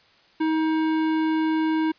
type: tone with tanh clipping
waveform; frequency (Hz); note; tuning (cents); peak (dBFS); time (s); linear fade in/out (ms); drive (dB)
sine; 316.6; D#4; +30; -22; 0.4-1.92; 10; 17
effects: white hiss -57 dBFS RMS until 1.98 s + resampled to 11025 Hz